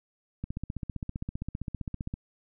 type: click train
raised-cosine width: 5 ms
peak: -21 dBFS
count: 27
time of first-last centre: 0.44-2.139 s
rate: 15.3 Hz
effects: none